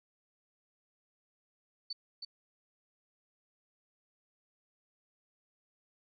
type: tone with echo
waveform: sine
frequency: 4516 Hz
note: C#8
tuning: 31 cents sharp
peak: -36 dBFS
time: 1.9-1.93 s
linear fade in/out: 5 ms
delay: 320 ms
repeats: 1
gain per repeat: -4 dB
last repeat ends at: 2.25 s
effects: none